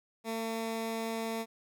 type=tone; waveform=15% pulse; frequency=225.5 Hz; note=A3; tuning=43 cents sharp; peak=-27 dBFS; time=0.24-1.46 s; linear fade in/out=50 ms; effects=none